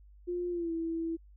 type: tone with pitch glide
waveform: sine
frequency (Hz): 353.1 to 329.5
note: F4 to E4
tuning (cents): +19 to -1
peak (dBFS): -31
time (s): 0.27-1.17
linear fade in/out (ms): 20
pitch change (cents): -120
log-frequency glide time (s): 0.5-0.72
effects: added 50 Hz sine -53 dBFS peak until 1.36 s